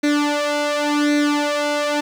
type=tone with flanger; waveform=sawtooth; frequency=293.7 Hz; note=D4; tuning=in tune; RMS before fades=-19 dBFS; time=0.03-2.01 s; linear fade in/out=10 ms; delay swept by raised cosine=0.49 to 1.99 ms; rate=0.9 Hz; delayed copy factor=+0.85; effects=low-pass 7000 Hz 12 dB/octave + 8-bit